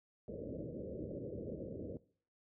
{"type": "low-pass noise", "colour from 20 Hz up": "white", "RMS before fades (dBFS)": -44, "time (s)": [0.28, 1.97], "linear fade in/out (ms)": 2, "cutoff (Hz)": 580, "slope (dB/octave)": 96, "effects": ["noise-tail reverb RT60 0.5 s tail -20 dB re dry", "high-pass 60 Hz 12 dB/octave"]}